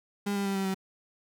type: tone with pitch steps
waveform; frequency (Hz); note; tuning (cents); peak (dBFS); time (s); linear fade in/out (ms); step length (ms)
35% pulse; 202.2 / 199.3 / 196.44 / 193.63 / 190.85; G#3 / G3 / G3 / G3 / G3; -46 / +29 / +4 / -21 / -46; -26; 0.26-0.745; 10; 97
effects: none

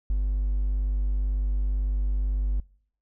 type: tone with hard clipping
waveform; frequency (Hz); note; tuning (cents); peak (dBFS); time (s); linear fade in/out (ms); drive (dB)
triangle; 49; G1; 0; -22; 0.1-2.6; 0; 4
effects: noise-tail reverb RT60 0.6 s tail -25 dB re dry

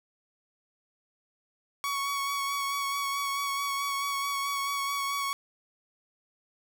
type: tone with vibrato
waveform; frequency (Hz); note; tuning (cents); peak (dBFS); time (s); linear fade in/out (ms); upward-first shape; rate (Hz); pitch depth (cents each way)
sawtooth; 1118; C#6; +14; -25; 1.84-5.33; 0; sine; 4.6; 19
effects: none

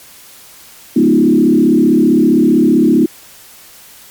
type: tone with frequency modulation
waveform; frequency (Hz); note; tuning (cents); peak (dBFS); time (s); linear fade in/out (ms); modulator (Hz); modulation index
sine; 277.2; C#4; 0; -6; 0.96-3.06; 5; 35.4; 2
effects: white hiss -39 dBFS RMS until 4.1 s + MP3 96 kbps

